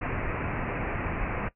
pink low-pass noise, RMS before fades -31 dBFS, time 0.01-1.49 s, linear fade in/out 10 ms, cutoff 2600 Hz, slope 96 dB/octave, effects noise-tail reverb RT60 0.1 s tail -17 dB re dry

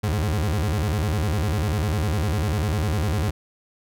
35% pulse tone with vibrato, 90 Hz, F#2, 47 cents flat, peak -19 dBFS, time 0.03-3.31 s, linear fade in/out 10 ms, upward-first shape square, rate 10 Hz, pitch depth 280 cents each way, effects none

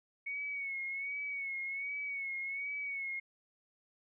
sine tone with vibrato, 2217 Hz, C#7, in tune, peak -36 dBFS, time 0.26-3.2 s, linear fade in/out 10 ms, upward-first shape sine, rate 1.3 Hz, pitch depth 54 cents each way, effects none

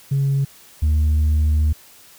sine tone pair in turn, 138.1 / 76.17 Hz, C#3 / D#2, -6 / -36 cents, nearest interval minor seventh, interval 1030 cents, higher first, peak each -14 / -11 dBFS, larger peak second, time 0.11-0.45 / 0.82-1.73 s, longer second, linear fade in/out 10 ms, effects tanh soft clip ceiling -13 dBFS + white hiss -47 dBFS RMS until 2.18 s

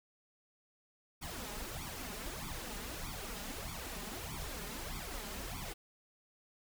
pink noise with flanger, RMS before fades -43 dBFS, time 1.21-5.74 s, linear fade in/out 20 ms, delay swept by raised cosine 0.86 to 4.96 ms, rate 1.6 Hz, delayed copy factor +0.85, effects none

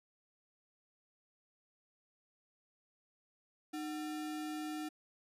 sine tone with sample-and-hold, 306.4 Hz, D#4, 27 cents flat, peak -38 dBFS, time 3.73-4.89 s, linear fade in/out 10 ms, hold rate 1050 Hz, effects resampled to 32000 Hz

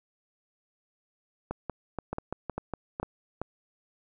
clicks, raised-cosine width 1 ms, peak -18 dBFS, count 12, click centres 1.51 / 1.697 / 1.987 / 2.13 / 2.184 / 2.326 / 2.497 / 2.58 / 2.737 / 2.999 / 3.03 / 3.416 s, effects none

